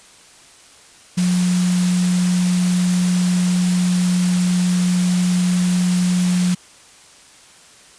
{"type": "tone in noise", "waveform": "sine", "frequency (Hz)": 180, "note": "F#3", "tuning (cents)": -47, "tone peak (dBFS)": -14, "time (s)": [1.17, 6.55], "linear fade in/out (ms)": 10, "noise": "white", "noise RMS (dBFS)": -27, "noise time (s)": [1.17, 6.55], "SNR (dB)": 10, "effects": ["white hiss -46 dBFS RMS until 7.98 s", "resampled to 22050 Hz"]}